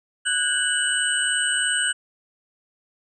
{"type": "tone cluster", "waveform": "sine", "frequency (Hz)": [1477, 1620, 2963, 8260], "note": ["F#6", "G#6", "F#7", "C9"], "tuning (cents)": [-3, -43, 2, -23], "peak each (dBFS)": [-25, -27, -25, -25], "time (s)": [0.25, 1.93], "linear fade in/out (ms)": 20, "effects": []}